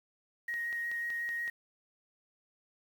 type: tone with vibrato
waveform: sine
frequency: 1880 Hz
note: A#6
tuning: 14 cents sharp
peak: -33 dBFS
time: 0.48-1.5 s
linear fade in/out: 5 ms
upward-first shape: sine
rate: 5.5 Hz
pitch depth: 8 cents each way
type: click train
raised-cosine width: 0.2 ms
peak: -31 dBFS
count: 6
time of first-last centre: 0.54-1.478 s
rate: 5.33 Hz
effects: 9-bit